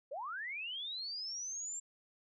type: linear sweep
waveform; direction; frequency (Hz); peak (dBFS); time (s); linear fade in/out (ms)
sine; up; 496.4 to 7459; -39; 0.11-1.8; 10
effects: none